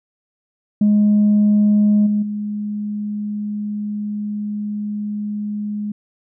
sine tone with level steps, 208.5 Hz, G#3, 7 cents sharp, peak -9 / -14 / -21 dBFS, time 0.81-5.92 s, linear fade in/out 5 ms, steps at 2.06 / 2.22 s, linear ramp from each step 10 ms, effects tanh soft clip ceiling -8 dBFS

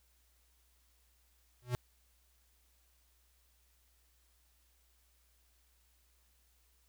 square tone with exponential growth, 123.47 Hz, B2, in tune, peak -28 dBFS, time 1.62-1.75 s, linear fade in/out 0 ms, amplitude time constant 28 ms, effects added 60 Hz sine -70 dBFS peak until 6.88 s + white hiss -73 dBFS RMS until 6.88 s

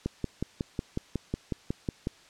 click train, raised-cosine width 3 ms, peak -16 dBFS, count 12, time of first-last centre 0.06-2.071 s, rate 5.47 Hz, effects white hiss -56 dBFS RMS until 2.29 s + low-pass 6000 Hz 12 dB/octave

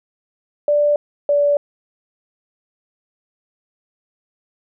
sine tone pair in turn, 587.3 / 577.9 Hz, D5 / D5, 0 / -28 cents, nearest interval unison, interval 28 cents, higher first, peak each -12 / -12 dBFS, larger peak neither, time 0.68-0.96 / 1.29-1.57 s, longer neither, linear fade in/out 2 ms, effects none

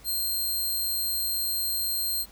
5% pulse tone, 4186 Hz, C8, in tune, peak -19 dBFS, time 0.04-2.26 s, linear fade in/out 50 ms, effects added 50 Hz sine -50 dBFS peak until 2.31 s + pink hiss -53 dBFS RMS until 2.31 s

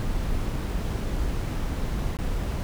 brown noise with dropouts, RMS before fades -27 dBFS, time 0-2.63 s, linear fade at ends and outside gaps 0 ms, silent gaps 2.169-2.188 s, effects none

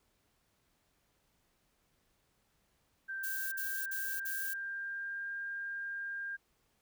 sine tone with pitch glide, 1568 to 1602.8 Hz, G6 to G6, 0 to +38 cents, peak -37 dBFS, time 3.08-6.37 s, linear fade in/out 20 ms, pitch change +38 cents, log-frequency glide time 3.26-5.33 s
violet noise bursts, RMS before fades -40 dBFS, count 4, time 3.23-4.54 s, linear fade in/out 10 ms, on 290 ms, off 50 ms
effects pink hiss -75 dBFS RMS until 6.81 s

